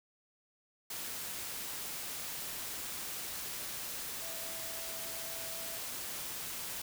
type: tone in noise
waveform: sine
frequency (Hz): 659.3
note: E5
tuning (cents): 0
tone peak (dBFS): -50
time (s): 4.22-5.78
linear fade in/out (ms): 5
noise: white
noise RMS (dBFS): -41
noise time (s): 0.9-6.82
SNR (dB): -12
effects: none